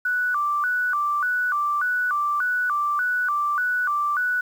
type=tone with vibrato; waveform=sine; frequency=1318.5 Hz; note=E6; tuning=in tune; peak=-20 dBFS; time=0.05-4.41 s; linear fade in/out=5 ms; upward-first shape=square; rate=1.7 Hz; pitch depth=200 cents each way; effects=8-bit